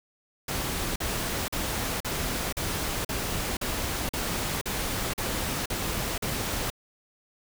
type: noise bursts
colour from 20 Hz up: pink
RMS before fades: -30 dBFS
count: 12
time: 0.48-6.702 s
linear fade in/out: 5 ms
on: 480 ms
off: 42 ms
effects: none